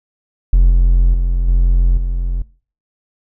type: tone with level steps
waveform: triangle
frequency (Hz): 43.65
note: F1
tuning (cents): 0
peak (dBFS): -3 / -5 / -10 / -6 / -13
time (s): 0.53-2.42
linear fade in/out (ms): 0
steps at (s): 0.7 / 1.14 / 1.48 / 1.97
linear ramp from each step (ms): 2
effects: noise-tail reverb RT60 0.4 s tail -20 dB re dry + tanh soft clip ceiling 0 dBFS